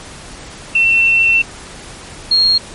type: tone pair in turn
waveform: sine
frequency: 2697 / 4258 Hz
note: E7 / C8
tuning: +39 / +30 cents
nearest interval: minor sixth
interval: 791 cents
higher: second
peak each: -8 dBFS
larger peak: neither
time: 0.75-1.42 / 2.31-2.58 s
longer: first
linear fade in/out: 5 ms
effects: pink hiss -33 dBFS RMS until 2.74 s + MP3 48 kbps